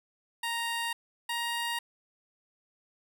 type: tone pair in turn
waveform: 15% pulse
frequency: 932 / 939 Hz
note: A#5 / A#5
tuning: -1 / +12 cents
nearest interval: unison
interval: 13 cents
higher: second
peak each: -24 dBFS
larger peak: neither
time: 0.43-0.93 / 1.29-1.79 s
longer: neither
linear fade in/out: 5 ms
effects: none